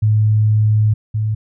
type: tone pair in turn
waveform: sine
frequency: 107.4 / 108.08 Hz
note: A2 / A2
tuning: -41 / -30 cents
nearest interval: unison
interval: 11 cents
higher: second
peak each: -10 / -15 dBFS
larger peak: first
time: 0.02-0.94 / 1.14-1.35 s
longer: first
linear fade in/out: 10 ms
effects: none